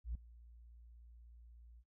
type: tone with ADSR envelope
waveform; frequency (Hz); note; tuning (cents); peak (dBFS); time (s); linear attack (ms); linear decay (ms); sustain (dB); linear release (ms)
sine; 58.27; A#1; 0; -34; 0.04-1.84; 110; 4; -22; 55
effects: noise-tail reverb RT60 0.1 s tail -20 dB re dry + tanh soft clip ceiling -35 dBFS